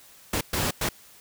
pink noise bursts at uneven times, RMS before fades -26 dBFS, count 3, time 0.33-0.41 / 0.53-0.71 / 0.81-0.89 s, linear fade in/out 5 ms, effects white hiss -52 dBFS RMS until 1.2 s

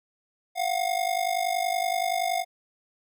square ring-modulated tone, 715 Hz, F5, 41 cents sharp, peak -22 dBFS, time 0.55-2.45 s, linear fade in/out 50 ms, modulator 25.3 Hz, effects none

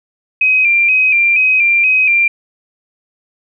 sine tone with vibrato, 2450 Hz, D#7, 27 cents flat, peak -8 dBFS, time 0.41-2.28 s, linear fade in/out 5 ms, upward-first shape square, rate 2.1 Hz, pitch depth 53 cents each way, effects none

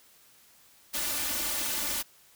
white noise with comb filter, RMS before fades -31 dBFS, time 0.93-2.03 s, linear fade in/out 20 ms, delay 3.4 ms, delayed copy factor +0.8, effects white hiss -59 dBFS RMS until 2.35 s

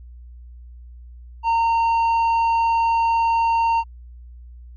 sine tone with tanh clipping, 918 Hz, A#5, 27 cents flat, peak -17 dBFS, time 1.43-3.84 s, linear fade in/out 50 ms, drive 6 dB, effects added 60 Hz sine -38 dBFS peak until 4.76 s

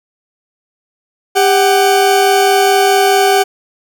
40% pulse tone pair together, 398.4 / 752.1 Hz, G4 / F#5, +28 / +28 cents, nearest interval major seventh, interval 1100 cents, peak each -10 dBFS, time 1.35-3.44 s, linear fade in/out 20 ms, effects none

